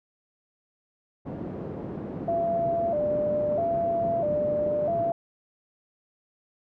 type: band-pass noise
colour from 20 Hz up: pink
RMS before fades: -35 dBFS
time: 1.25-5.12 s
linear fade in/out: 20 ms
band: 150 to 450 Hz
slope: 12 dB/octave
type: tone with vibrato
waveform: sine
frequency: 635 Hz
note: D#5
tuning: 35 cents sharp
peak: -23 dBFS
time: 2.28-5.12 s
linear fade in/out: 2 ms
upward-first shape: square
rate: 0.77 Hz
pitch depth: 110 cents each way
effects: none